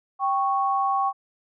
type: tone pair together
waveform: sine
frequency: 785 / 1106 Hz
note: G5 / C#6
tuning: +2 / -4 cents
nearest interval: tritone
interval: 594 cents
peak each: -23 dBFS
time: 0.19-1.13 s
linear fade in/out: 50 ms
effects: none